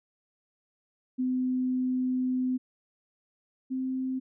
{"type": "tone pair in turn", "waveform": "sine", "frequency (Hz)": [255, 260.1], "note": ["C4", "C4"], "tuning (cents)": [-44, -10], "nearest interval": "unison", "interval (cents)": 34, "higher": "second", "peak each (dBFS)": [-25, -28], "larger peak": "first", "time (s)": [[1.18, 2.58], [3.7, 4.2]], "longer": "first", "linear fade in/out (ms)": 20, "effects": []}